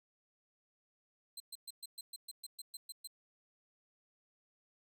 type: tone bursts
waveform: 20% pulse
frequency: 4108 Hz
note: C8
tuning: 33 cents flat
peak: -38 dBFS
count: 12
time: 1.37-3.074 s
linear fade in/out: 5 ms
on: 32 ms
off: 120 ms
effects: none

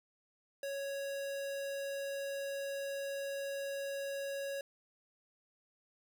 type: tone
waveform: square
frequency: 554.4 Hz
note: C#5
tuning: in tune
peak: -38 dBFS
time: 0.63-4.61 s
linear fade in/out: 2 ms
effects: none

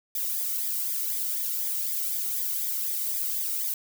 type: noise with flanger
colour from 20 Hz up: violet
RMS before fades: -29 dBFS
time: 0.15-3.74 s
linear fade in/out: 2 ms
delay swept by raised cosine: 0.7 to 1.21 ms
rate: 4 Hz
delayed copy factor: -0.75
effects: none

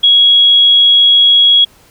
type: tone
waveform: sine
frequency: 3322 Hz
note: G#7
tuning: in tune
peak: -4 dBFS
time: 0.03-1.65 s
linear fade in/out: 10 ms
effects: pink hiss -46 dBFS RMS until 1.9 s

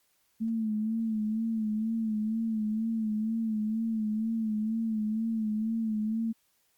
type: tone with vibrato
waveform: sine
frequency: 220 Hz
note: A3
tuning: in tune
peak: -27 dBFS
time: 0.4-6.33 s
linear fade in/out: 20 ms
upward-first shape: sine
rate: 2.1 Hz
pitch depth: 57 cents each way
effects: white hiss -71 dBFS RMS until 6.77 s + Opus 48 kbps

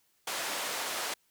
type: band-pass noise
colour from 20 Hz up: pink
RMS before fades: -35 dBFS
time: 0.27-1.14 s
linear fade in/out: 5 ms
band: 590 to 12000 Hz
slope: 12 dB/octave
effects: white hiss -71 dBFS RMS until 1.3 s

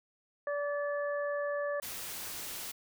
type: harmonic tone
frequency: 578 Hz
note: D5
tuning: 28 cents flat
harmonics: 1 / 2 / 3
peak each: -32 / -41 / -40 dBFS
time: 0.47-1.8 s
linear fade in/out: 2 ms
type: noise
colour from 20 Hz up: white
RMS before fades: -41 dBFS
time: 1.82-2.72 s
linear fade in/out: 10 ms
effects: none

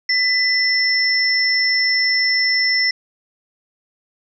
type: tone pair together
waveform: sine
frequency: 2000 / 5346 Hz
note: B6 / E8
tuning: +21 / +23 cents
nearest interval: octave + perfect fourth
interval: 1702 cents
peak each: -17 dBFS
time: 0.09-2.91 s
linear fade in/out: 5 ms
effects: none

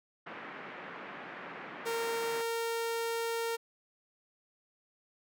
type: band-pass noise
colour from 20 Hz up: white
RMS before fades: -45 dBFS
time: 0.26-2.42 s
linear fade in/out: 10 ms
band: 160 to 2100 Hz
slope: 24 dB/octave
type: tone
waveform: sawtooth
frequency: 460.5 Hz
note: A#4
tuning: 21 cents flat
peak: -28 dBFS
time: 1.85-3.57 s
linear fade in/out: 20 ms
effects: none

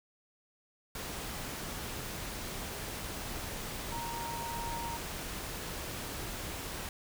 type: tone in noise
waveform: sine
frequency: 932.3 Hz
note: A#5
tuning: in tune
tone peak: -38 dBFS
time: 3.92-4.97 s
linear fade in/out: 2 ms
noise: pink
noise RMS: -40 dBFS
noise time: 0.95-6.89 s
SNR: -1 dB
effects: none

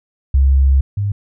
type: tone pair in turn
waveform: sine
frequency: 67.6 / 101.29 Hz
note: C#2 / G#2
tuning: -43 / -43 cents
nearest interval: perfect fifth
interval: 700 cents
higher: second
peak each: -8 / -15 dBFS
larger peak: first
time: 0.34-0.81 / 0.97-1.12 s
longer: first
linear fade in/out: 5 ms
effects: none

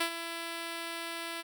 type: tone with ADSR envelope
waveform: 5% pulse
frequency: 334.4 Hz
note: E4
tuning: 25 cents sharp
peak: -15 dBFS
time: 0-1.43 s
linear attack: 9 ms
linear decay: 87 ms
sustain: -10 dB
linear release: 29 ms
effects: none

